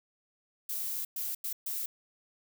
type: noise bursts at uneven times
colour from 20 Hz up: violet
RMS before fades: -35 dBFS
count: 4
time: 0.69-1.05 / 1.16-1.35 / 1.44-1.53 / 1.66-1.86 s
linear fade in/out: 5 ms
effects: none